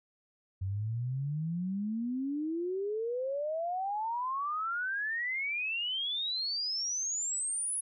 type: exponential sweep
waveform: sine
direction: up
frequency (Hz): 92.5 to 10548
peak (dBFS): -31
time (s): 0.61-7.81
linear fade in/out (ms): 10
effects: none